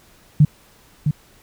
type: tone with echo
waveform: sine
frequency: 150 Hz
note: D3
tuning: 37 cents sharp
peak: -7 dBFS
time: 0.4-0.45 s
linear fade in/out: 5 ms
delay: 660 ms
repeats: 1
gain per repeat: -7 dB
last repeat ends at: 1.11 s
effects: pink hiss -52 dBFS RMS until 1.42 s